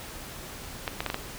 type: clicks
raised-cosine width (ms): 0.3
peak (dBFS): -12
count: 5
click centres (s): 0.878 / 1.005 / 1.063 / 1.101 / 1.144
effects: pink hiss -41 dBFS RMS until 1.38 s